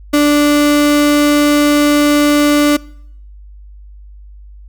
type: tone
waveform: 35% pulse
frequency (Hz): 293.1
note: D4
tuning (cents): -3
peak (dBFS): -6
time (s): 0.13-2.77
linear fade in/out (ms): 10
effects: noise-tail reverb RT60 0.7 s tail -24 dB re dry + added 50 Hz sine -33 dBFS peak until 4.68 s